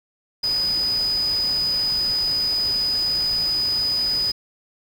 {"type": "tone in noise", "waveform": "sine", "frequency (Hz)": 4978, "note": "D#8", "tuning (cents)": 0, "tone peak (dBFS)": -19, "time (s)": [0.43, 4.32], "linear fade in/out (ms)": 10, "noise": "pink", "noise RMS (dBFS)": -36, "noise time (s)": [0.43, 4.32], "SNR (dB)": 14, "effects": []}